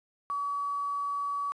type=tone with quantisation; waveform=sine; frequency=1138 Hz; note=C#6; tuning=45 cents sharp; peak=-29 dBFS; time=0.3-1.52 s; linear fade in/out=0 ms; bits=9; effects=resampled to 22050 Hz